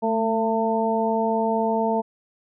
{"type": "harmonic tone with a mistuned harmonic", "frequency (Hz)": 224.6, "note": "A3", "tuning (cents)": 36, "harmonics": [1, 2, 3, 4], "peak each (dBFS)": [-25, -25, -25, -25], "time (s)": [0.02, 2.02], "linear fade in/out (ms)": 20, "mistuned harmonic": 1, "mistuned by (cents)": -30, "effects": []}